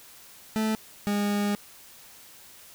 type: tone pair in turn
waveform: 40% pulse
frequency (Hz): 218.5 / 204.7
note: A3 / G#3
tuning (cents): -12 / -25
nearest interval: minor second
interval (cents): 113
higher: first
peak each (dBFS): -23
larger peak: neither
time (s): 0.56-0.75 / 1.07-1.55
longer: second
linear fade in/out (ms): 0
effects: white hiss -50 dBFS RMS until 2.74 s